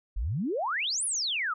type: exponential two-way sweep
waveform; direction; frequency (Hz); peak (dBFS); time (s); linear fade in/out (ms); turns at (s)
sine; up then down; 41.39 to 10548 to 1197; -27; 0.16-1.54; 10; 1.05
effects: none